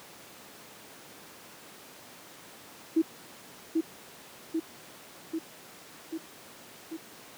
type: tone with echo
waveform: sine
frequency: 324.2 Hz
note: E4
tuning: 29 cents flat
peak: -19 dBFS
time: 2.96-3.02 s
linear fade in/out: 10 ms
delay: 790 ms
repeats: 5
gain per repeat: -3 dB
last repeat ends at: 6.97 s
effects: pink hiss -49 dBFS RMS until 7.37 s + high-pass 200 Hz 12 dB/octave